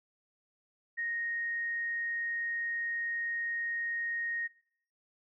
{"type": "tone", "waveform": "sine", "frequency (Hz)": 1864.7, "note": "A#6", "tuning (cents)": 0, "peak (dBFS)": -32, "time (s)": [0.97, 4.48], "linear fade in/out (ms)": 20, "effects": ["noise-tail reverb RT60 0.6 s tail -19 dB re dry"]}